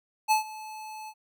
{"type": "tone with ADSR envelope", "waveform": "square", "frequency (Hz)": 865, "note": "A5", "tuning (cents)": -30, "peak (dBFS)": -19, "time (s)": [0.28, 1.14], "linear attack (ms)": 32, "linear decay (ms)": 120, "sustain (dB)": -20, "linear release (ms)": 58, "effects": []}